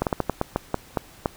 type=slowing click train; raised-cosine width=1 ms; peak=-7 dBFS; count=10; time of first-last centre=0.02-1.259 s; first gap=48 ms; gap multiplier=1.25; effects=pink hiss -49 dBFS RMS until 1.36 s